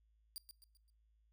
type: tone with echo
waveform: 15% pulse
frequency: 4765 Hz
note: D8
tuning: 24 cents sharp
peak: -37 dBFS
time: 0.36-0.38 s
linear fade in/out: 0 ms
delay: 130 ms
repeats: 4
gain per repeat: -8 dB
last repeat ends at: 0.9 s
effects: noise-tail reverb RT60 0.4 s tail -24 dB re dry + added 54 Hz sine -70 dBFS peak until 1.32 s